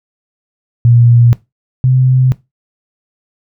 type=tone pair in turn; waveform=sine; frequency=119 / 128.96 Hz; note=A#2 / C3; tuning=+36 / -25 cents; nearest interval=minor second; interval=139 cents; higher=second; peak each=-4 / -6 dBFS; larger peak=first; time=0.85-1.33 / 1.84-2.32 s; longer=neither; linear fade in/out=0 ms; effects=noise-tail reverb RT60 0.2 s tail -18 dB re dry